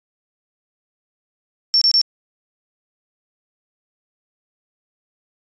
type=tone bursts; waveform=sine; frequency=5440 Hz; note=F8; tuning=46 cents flat; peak=-11 dBFS; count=3; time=1.74-2.014 s; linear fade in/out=0 ms; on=74 ms; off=26 ms; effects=resampled to 16000 Hz